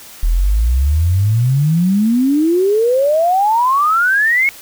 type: exponential sweep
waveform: sine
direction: up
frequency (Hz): 38.89 to 2217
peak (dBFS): -10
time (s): 0.23-4.49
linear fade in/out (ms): 0
effects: white hiss -37 dBFS RMS until 4.61 s